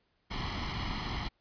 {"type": "noise with comb filter", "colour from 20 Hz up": "pink", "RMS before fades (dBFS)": -35, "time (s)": [0.3, 1.29], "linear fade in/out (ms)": 20, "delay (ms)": 0.96, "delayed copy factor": 0.7, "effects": ["pink hiss -75 dBFS RMS until 1.4 s", "resampled to 11025 Hz"]}